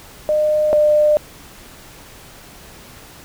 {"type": "tone pair in turn", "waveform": "sine", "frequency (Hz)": [608, 601], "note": ["D#5", "D5"], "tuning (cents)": [-40, 40], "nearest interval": "unison", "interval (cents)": 20, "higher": "first", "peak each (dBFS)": [-13, -10], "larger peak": "second", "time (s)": [[0.29, 0.73], [0.73, 1.17]], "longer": "neither", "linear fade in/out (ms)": 0, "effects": ["pink hiss -41 dBFS RMS until 3.24 s"]}